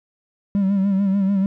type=tone with vibrato; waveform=triangle; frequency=196 Hz; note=G3; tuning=in tune; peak=-13 dBFS; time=0.55-1.46 s; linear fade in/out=0 ms; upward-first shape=sine; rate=6.8 Hz; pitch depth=57 cents each way; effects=tanh soft clip ceiling -9 dBFS